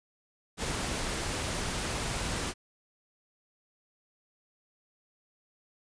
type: noise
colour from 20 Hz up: pink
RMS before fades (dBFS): -33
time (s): 0.57-2.54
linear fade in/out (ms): 50
effects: resampled to 22050 Hz